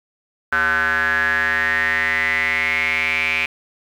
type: tone with band-pass filter sweep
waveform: square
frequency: 80 Hz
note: D#2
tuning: 49 cents sharp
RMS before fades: -19 dBFS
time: 0.52-3.46 s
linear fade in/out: 5 ms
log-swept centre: 1500 to 2400 Hz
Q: 9.8
effects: 8-bit